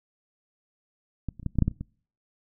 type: clicks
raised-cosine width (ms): 5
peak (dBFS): -18 / -29 / -30 / -16 / -29 / -9 / -8 / -11 / -30 / -21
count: 10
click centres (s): 1.287 / 1.397 / 1.43 / 1.463 / 1.556 / 1.587 / 1.623 / 1.68 / 1.713 / 1.81
effects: noise-tail reverb RT60 0.5 s tail -25 dB re dry